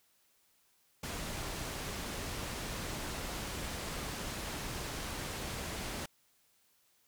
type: low-pass noise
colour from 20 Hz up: pink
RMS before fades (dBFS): -40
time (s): 1.03-6.06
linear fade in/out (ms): 5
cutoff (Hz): 11000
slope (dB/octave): 12
effects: white hiss -71 dBFS RMS until 7.07 s